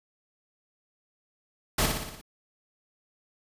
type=noise with echo; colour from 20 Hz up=pink; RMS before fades=-24 dBFS; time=1.78-1.86 s; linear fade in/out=5 ms; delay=59 ms; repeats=6; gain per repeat=-4 dB; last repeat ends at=2.214 s; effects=resampled to 32000 Hz